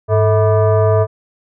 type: tone with frequency modulation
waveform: sine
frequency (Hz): 103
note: G#2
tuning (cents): -14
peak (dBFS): -9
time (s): 0.08-1.07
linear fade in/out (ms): 50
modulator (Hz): 543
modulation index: 1.2
effects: none